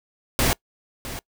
pink noise with echo, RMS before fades -20 dBFS, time 0.39-0.53 s, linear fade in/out 0 ms, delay 660 ms, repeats 1, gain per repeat -13 dB, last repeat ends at 1.19 s, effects noise-tail reverb RT60 0.1 s tail -24 dB re dry

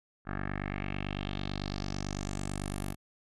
10% pulse tone with low-pass filter sweep, 49 Hz, G1, in tune, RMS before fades -36 dBFS, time 0.25-2.96 s, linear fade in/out 50 ms, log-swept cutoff 1500 to 12000 Hz, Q 3.5, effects none

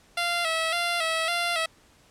10% pulse tone with vibrato, 671 Hz, E5, 31 cents sharp, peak -16 dBFS, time 0.17-1.66 s, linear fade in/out 5 ms, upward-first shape square, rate 1.8 Hz, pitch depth 57 cents each way, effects pink hiss -58 dBFS RMS until 2.1 s + low-pass 10000 Hz 12 dB/octave

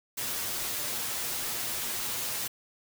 white noise with comb filter, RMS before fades -33 dBFS, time 0.17-2.48 s, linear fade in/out 10 ms, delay 8.4 ms, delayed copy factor +0.55, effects none

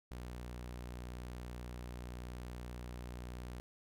sawtooth tone with vibrato, 60.9 Hz, B1, 24 cents flat, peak -40 dBFS, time 0.11-3.6 s, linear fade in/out 0 ms, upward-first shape sine, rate 17 Hz, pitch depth 13 cents each way, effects none

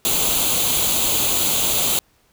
white noise with comb filter, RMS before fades -19 dBFS, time 0.05-1.99 s, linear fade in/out 0 ms, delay 0.28 ms, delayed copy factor +0.7, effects pink hiss -60 dBFS RMS until 2.32 s

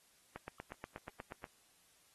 click train, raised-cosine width 0.5 ms, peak -30 dBFS, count 10, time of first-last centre 0.36-1.442 s, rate 8.32 Hz, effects white hiss -69 dBFS RMS until 2.14 s + AAC 32 kbps

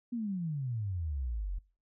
sine exponential sweep, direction down, 246.9 to 42.03 Hz, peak -32 dBFS, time 0.12-1.59 s, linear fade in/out 10 ms, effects noise-tail reverb RT60 0.4 s tail -24 dB re dry

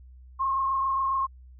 sine tone with frequency modulation, 1075 Hz, C6, 47 cents sharp, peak -23 dBFS, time 0.39-1.27 s, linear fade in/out 20 ms, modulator 27.3 Hz, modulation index 0.87, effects added 63 Hz sine -46 dBFS peak until 1.59 s

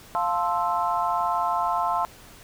sine chord, F major seventh, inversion none, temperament equal, 698.5 / 880 / 1046.5 / 1318.5 Hz, F5 / A5 / C6 / E6, 0 / 0 / 0 / 0 cents, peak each -27 / -27 / -26 / -30 dBFS, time 0.15-2.05 s, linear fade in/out 0 ms, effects pink hiss -48 dBFS RMS until 2.43 s

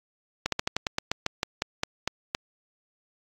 slowing click train, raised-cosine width 0.2 ms, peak -8 dBFS, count 14, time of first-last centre 0.46-2.349 s, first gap 63 ms, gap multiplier 1.13, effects AAC 48 kbps

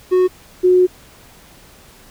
triangle / sine tone pair in turn, 367.1 / 364.4 Hz, F#4 / F#4, -14 / -26 cents, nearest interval unison, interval 12 cents, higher first, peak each -8 dBFS, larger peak neither, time 0.11-0.28 / 0.63-0.87 s, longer second, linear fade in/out 20 ms, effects pink hiss -45 dBFS RMS until 2.1 s

